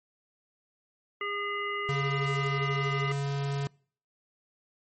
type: harmonic tone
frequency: 407.6 Hz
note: G#4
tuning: 32 cents flat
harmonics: 1 / 3 / 5 / 7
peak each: -37 / -34 / -34 / -41 dBFS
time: 1.21-3.12 s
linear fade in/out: 2 ms
type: tone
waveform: square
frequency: 140 Hz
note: C#3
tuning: 18 cents sharp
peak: -29 dBFS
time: 1.89-3.67 s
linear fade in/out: 0 ms
effects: noise-tail reverb RT60 0.5 s tail -26 dB re dry + MP3 32 kbps